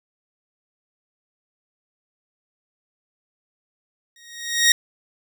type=tone with exponential growth; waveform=15% pulse; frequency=1876 Hz; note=A#6; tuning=11 cents sharp; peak=-4 dBFS; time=4.16-4.72 s; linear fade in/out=2 ms; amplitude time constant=120 ms; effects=none